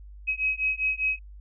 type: beating tone pair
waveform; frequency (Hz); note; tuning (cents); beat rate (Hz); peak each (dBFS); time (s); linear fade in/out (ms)
sine; 2543 / 2548; D#7 / D#7; +37 / +41; 5; -27; 0.27-1.19; 20
effects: added 50 Hz sine -42 dBFS peak until 1.4 s